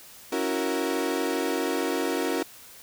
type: chord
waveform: 35% pulse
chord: F# dominant seventh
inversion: second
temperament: equal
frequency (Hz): 277.2 / 329.6 / 370 / 466.2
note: C#4 / E4 / F#4 / A#4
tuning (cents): 0 / 0 / 0 / 0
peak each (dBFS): -29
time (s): 0.32-2.43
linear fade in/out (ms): 5
effects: white hiss -48 dBFS RMS until 2.82 s